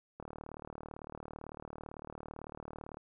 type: click train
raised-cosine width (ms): 1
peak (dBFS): -30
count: 106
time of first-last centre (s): 0.2-2.97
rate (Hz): 37.9
effects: none